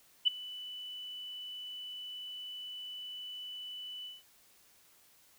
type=tone with ADSR envelope; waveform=sine; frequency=2984 Hz; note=F#7; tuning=14 cents sharp; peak=-20 dBFS; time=0.25-4.23 s; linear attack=25 ms; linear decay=10 ms; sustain=-21 dB; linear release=180 ms; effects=white hiss -64 dBFS RMS until 5.38 s